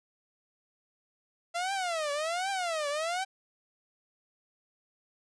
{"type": "tone with vibrato", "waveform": "sawtooth", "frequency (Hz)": 673, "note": "E5", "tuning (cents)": 36, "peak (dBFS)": -26, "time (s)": [1.54, 3.25], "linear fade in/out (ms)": 20, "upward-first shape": "triangle", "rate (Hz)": 1.3, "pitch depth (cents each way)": 300, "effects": ["resampled to 22050 Hz"]}